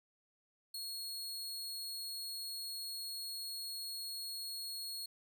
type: tone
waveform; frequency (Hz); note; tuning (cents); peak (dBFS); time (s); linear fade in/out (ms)
sawtooth; 4317; C#8; -47; -38; 0.74-5.06; 5
effects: none